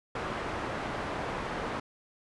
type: low-pass noise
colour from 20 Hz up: white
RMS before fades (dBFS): -35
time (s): 0.15-1.8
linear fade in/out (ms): 5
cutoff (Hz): 1200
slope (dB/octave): 12
effects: resampled to 24000 Hz